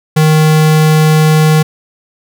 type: tone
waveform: square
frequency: 155.56 Hz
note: D#3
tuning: in tune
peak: -6 dBFS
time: 0.16-1.63 s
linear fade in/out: 10 ms
effects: none